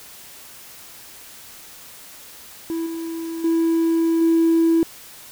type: tone with level steps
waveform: triangle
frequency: 329.6 Hz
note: E4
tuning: in tune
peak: -20 / -24 / -13 / -10 dBFS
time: 2.7-4.83 s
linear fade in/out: 0 ms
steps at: 2.86 / 3.44 / 4.21 s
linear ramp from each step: 5 ms
effects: tanh soft clip ceiling -10 dBFS + white hiss -42 dBFS RMS until 5.31 s